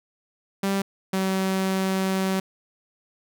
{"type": "tone pair in turn", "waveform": "sawtooth", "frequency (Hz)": [196, 190.42], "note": ["G3", "G3"], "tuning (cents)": [0, -50], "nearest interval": "minor second", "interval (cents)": 50, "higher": "first", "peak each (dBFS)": -18, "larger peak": "neither", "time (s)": [[0.63, 0.82], [1.13, 2.4]], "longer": "second", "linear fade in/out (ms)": 5, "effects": []}